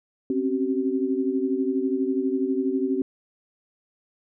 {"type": "tone cluster", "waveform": "sine", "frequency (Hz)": [261.1, 273.3, 380.2], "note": ["C4", "C#4", "F#4"], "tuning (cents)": [-3, -24, 47], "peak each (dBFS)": -26, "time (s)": [0.3, 3.02], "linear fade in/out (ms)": 2, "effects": []}